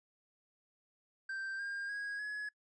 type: tone with pitch steps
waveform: triangle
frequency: 1568 / 1607.4 / 1647.9 / 1689.3 Hz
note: G6 / G6 / G#6 / G#6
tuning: 0 / +43 / -14 / +29 cents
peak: -36 dBFS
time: 1.29-2.49 s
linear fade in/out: 5 ms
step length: 300 ms
effects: noise-tail reverb RT60 0.1 s tail -24 dB re dry + resampled to 22050 Hz